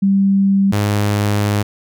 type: tone pair in turn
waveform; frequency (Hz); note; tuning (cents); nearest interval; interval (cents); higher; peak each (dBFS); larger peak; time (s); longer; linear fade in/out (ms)
sine / sawtooth; 196 / 103.2; G3 / G#2; 0 / -10; major seventh; 1110; first; -10; neither; 0.02-0.72 / 0.72-1.63; second; 10
effects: none